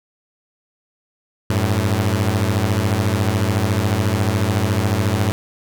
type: beating tone pair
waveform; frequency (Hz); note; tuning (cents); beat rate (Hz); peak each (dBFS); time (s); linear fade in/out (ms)
sawtooth; 94.9 / 108.9; F#2 / A2; +44 / -17; 14; -15; 1.5-5.32; 0
effects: none